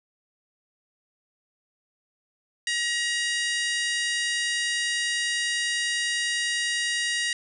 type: harmonic tone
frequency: 950 Hz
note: A#5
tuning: 33 cents sharp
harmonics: 2 / 3 / 4 / 5 / 6 / 7 / 8 / 9 / 10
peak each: -27 / -31 / -33 / -35 / -37 / -38 / -39 / -40 / -41 dBFS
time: 2.67-7.33 s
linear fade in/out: 2 ms
effects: none